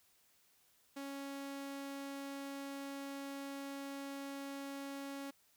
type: tone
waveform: sawtooth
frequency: 277.2 Hz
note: C#4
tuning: in tune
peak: -39 dBFS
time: 0.96-5.31 s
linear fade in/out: 10 ms
effects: white hiss -71 dBFS RMS until 5.56 s